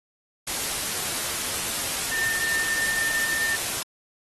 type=tone in noise; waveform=sine; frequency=1803 Hz; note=A6; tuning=42 cents sharp; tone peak=-24 dBFS; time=2.12-3.56 s; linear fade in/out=5 ms; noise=white; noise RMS=-28 dBFS; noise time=0.47-3.83 s; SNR=+1 dB; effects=AAC 32 kbps